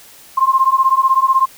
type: beating tone pair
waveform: sine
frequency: 1052 / 1068 Hz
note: C6 / C6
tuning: +9 / +35 cents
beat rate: 16 Hz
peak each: -13 dBFS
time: 0.37-1.46 s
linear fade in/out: 10 ms
effects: white hiss -42 dBFS RMS until 1.57 s